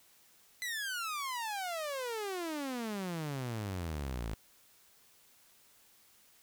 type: exponential sweep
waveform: sawtooth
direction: down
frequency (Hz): 2027 to 51.91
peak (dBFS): -32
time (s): 0.62-4.34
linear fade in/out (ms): 0
effects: white hiss -64 dBFS RMS until 6.42 s